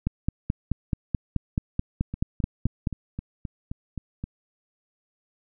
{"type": "two click trains", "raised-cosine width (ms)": 5, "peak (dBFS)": [-11, -19], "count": [14, 9], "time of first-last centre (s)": [[0.07, 2.872], [2.14, 4.24]], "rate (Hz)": [4.64, 3.81], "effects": []}